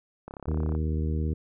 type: click train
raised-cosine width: 1 ms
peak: -25 dBFS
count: 17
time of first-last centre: 0.28-0.751 s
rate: 34 Hz
type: harmonic tone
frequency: 77.9 Hz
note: D#2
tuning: 3 cents sharp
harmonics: 1 / 2 / 3 / 4 / 5 / 6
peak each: -26 / -32 / -36 / -38 / -40 / -42 dBFS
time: 0.47-1.34 s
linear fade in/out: 10 ms
effects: none